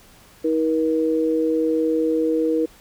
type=tone pair together; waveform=sine; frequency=318.8 / 477.7 Hz; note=D#4 / A#4; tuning=+42 / +42 cents; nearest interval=perfect fifth; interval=700 cents; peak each=-20 dBFS; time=0.44-2.66 s; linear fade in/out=10 ms; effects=pink hiss -50 dBFS RMS until 2.8 s